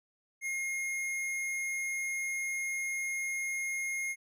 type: tone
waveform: square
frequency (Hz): 2142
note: C7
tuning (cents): +40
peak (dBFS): -33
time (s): 0.41-4.16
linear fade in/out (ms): 50
effects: resampled to 32000 Hz